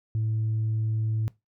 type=tone; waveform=sine; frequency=110 Hz; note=A2; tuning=in tune; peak=-22 dBFS; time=0.15-1.28 s; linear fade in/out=0 ms; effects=noise-tail reverb RT60 0.2 s tail -22 dB re dry + tanh soft clip ceiling -21 dBFS